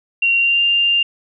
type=tone with pitch glide; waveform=sine; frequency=2754 to 2794 Hz; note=F7 to F7; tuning=-25 to 0 cents; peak=-12 dBFS; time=0.22-1.03 s; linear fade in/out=5 ms; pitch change=+25 cents; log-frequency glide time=0.37-0.62 s; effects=none